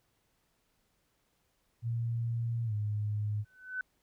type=tone with pitch glide; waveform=sine; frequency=116.54 to 105.03 Hz; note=A#2 to G#2; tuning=0 to +20 cents; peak=-30 dBFS; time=1.82-3.45 s; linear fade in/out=50 ms; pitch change=-180 cents; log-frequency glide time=2.65-2.73 s
type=tone with exponential growth; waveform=sine; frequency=1509 Hz; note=F#6; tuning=34 cents sharp; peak=-30 dBFS; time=3.45-3.81 s; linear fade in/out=2 ms; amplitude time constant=78 ms
effects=pink hiss -75 dBFS RMS until 4.02 s